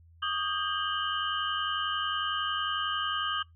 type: tone cluster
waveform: sine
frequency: 1147 / 1238 / 1598 / 2885 / 3100 Hz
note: D6 / D#6 / G6 / F#7 / G7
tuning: -41 / -9 / +33 / -44 / -20 cents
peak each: -39 / -32 / -35 / -36 / -35 dBFS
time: 0.22-3.43 s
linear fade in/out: 10 ms
effects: noise-tail reverb RT60 0.2 s tail -25 dB re dry + added 83 Hz sine -54 dBFS peak until 3.55 s